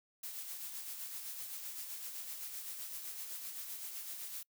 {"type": "noise with tremolo", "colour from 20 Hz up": "blue", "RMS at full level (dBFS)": -43, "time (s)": [0.23, 4.43], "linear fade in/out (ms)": 5, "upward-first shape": "sine", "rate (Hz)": 7.8, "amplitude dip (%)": 40, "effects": ["noise-tail reverb RT60 0.1 s tail -26 dB re dry"]}